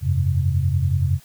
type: chord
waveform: sine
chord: F suspended second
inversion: none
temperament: equal with one note detuned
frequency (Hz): 87.31 / 98 / 133.41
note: F2 / G2 / C3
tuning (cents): 0 / 0 / +34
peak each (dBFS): -20 / -23 / -21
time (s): 0.01-1.2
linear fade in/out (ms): 50
effects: white hiss -51 dBFS RMS until 1.24 s